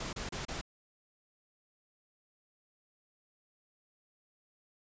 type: noise bursts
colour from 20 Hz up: pink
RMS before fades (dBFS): -39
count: 4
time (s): 0-0.613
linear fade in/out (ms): 5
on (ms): 130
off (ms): 31
effects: resampled to 16000 Hz